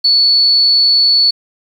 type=tone; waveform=sine; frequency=4435 Hz; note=C#8; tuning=in tune; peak=-7 dBFS; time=0.04-1.31 s; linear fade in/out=10 ms; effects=7-bit